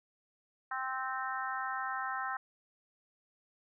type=harmonic tone with a mistuned harmonic; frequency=261.6 Hz; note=C4; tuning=in tune; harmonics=3 / 4 / 5 / 6 / 7; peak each=-40 / -40 / -39 / -41 / -43 dBFS; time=0.71-2.37 s; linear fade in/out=5 ms; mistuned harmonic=6; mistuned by=-16 cents; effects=none